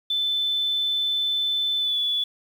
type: tone with pitch glide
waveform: sine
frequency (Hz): 3520 to 3438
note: A7 to A7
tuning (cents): 0 to -41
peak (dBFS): -21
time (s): 0.1-2.24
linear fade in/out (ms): 5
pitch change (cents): -41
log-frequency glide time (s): 1.79-1.97
effects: 8-bit